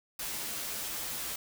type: noise with comb filter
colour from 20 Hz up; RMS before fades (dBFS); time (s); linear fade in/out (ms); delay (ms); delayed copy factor
white; -37; 0.19-1.36; 5; 11; -0.9
effects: none